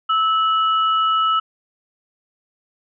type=tone pair together; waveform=sine; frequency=1306.5 / 2933 Hz; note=E6 / F#7; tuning=-16 / -16 cents; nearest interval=octave + major second; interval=1400 cents; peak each=-15 / -25 dBFS; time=0.09-1.4 s; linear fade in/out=10 ms; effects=none